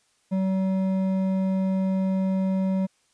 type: tone with hard clipping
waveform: sine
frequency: 190 Hz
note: F#3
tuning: 46 cents sharp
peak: -23 dBFS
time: 0.31-2.87 s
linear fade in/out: 20 ms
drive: 8 dB
effects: white hiss -66 dBFS RMS until 3.13 s + resampled to 22050 Hz